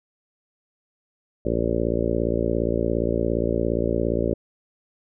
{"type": "harmonic tone", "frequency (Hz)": 57.3, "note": "A#1", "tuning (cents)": -29, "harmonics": [1, 2, 3, 4, 5, 6, 7, 8, 9, 10], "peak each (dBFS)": [-29, -30, -32, -29, -31, -28, -28, -30, -30, -30], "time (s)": [1.45, 4.34], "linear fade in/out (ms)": 5, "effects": []}